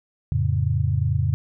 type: chord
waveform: sine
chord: F augmented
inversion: none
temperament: equal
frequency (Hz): 87.31 / 110 / 138.59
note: F2 / A2 / C#3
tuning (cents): 0 / 0 / 0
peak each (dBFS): -23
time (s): 0.32-1.34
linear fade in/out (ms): 0
effects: none